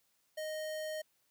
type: tone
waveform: square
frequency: 621 Hz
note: D#5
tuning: 3 cents flat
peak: -38 dBFS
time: 0.37-1.02 s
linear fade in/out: 10 ms
effects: white hiss -75 dBFS RMS until 1.3 s + high-pass 60 Hz 12 dB/octave